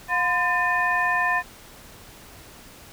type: tone cluster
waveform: sine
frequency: 714 / 1022 / 1788 / 2478 Hz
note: F5 / C6 / A6 / D#7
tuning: +38 / -41 / +27 / -8 cents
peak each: -27 / -25 / -22 / -31 dBFS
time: 0.08-1.43 s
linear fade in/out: 50 ms
effects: pink hiss -46 dBFS RMS until 2.92 s